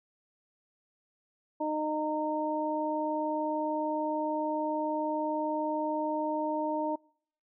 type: harmonic tone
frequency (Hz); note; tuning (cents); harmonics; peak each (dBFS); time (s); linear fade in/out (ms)
306.7; D#4; -25; 1 / 2 / 3; -33 / -33 / -33; 1.6-6.96; 10
effects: noise-tail reverb RT60 0.6 s tail -26 dB re dry